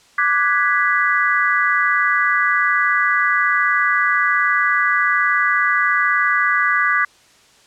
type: chord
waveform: sine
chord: G# half-diminished seventh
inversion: second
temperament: equal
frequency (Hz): 1174.7 / 1480 / 1661.2 / 1975.5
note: D6 / F#6 / G#6 / B6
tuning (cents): 0 / 0 / 0 / 0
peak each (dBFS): -19 / -21 / -19 / -19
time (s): 0.18-7.05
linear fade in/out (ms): 5
effects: white hiss -51 dBFS RMS until 7.66 s + low-pass 7000 Hz 12 dB/octave